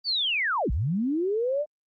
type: linear two-way sweep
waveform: sine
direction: down then up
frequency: 4699 to 47.11 to 614 Hz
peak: -23 dBFS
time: 0.04-1.66 s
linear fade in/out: 50 ms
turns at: 0.71 s
effects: Opus 32 kbps